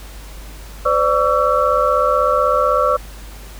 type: tone cluster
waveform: sine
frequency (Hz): 511 / 587 / 1134 / 1336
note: C5 / D5 / C#6 / E6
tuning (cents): -41 / -1 / +39 / +23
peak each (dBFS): -18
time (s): 0.85-2.97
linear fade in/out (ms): 10
effects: added 50 Hz sine -33 dBFS peak until 3.59 s + pink hiss -40 dBFS RMS until 3.59 s